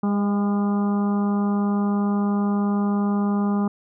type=harmonic tone with a mistuned harmonic; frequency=203 Hz; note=G#3; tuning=39 cents flat; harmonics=1 / 2 / 3 / 4 / 5 / 6 / 7; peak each=-19 / -31 / -38 / -33 / -37 / -35 / -46 dBFS; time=0.03-3.68 s; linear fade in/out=5 ms; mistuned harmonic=3; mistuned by=+28 cents; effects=none